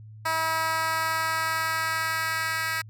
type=tone with high-pass filter sweep; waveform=10% pulse; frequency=322.2 Hz; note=E4; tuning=39 cents flat; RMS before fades=-27 dBFS; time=0.25-2.82 s; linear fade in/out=10 ms; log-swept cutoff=920 to 1700 Hz; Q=1.5; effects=added 108 Hz sine -42 dBFS peak until 2.89 s